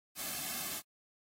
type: noise with comb filter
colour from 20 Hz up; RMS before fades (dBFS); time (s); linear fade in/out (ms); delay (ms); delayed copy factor
white; -39; 0.15-0.82; 50; 2.1; -0.7
effects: AAC 48 kbps